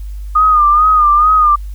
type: tone with vibrato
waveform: sine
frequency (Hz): 1222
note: D#6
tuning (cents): -32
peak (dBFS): -6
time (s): 0.35-1.56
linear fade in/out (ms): 10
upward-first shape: sine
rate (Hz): 2.3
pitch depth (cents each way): 64
effects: added 50 Hz sine -22 dBFS peak until 1.74 s + white hiss -50 dBFS RMS until 1.74 s